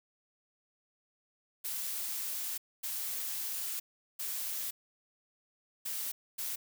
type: noise bursts at uneven times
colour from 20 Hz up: blue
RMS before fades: -37 dBFS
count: 5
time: 1.64-2.58 / 2.83-3.8 / 4.19-4.71 / 5.85-6.12 / 6.38-6.56 s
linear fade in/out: 10 ms
effects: none